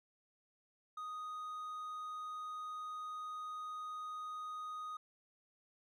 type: tone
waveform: triangle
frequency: 1244.5 Hz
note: D#6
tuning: in tune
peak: -40 dBFS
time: 0.97-4.97 s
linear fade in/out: 5 ms
effects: none